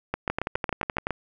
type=two click trains; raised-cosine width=0.5 ms; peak=-11 / -11 dBFS; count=8 / 10; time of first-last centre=0.14-1.107 / 0.3-1.069 s; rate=7.24 / 11.7 Hz; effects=none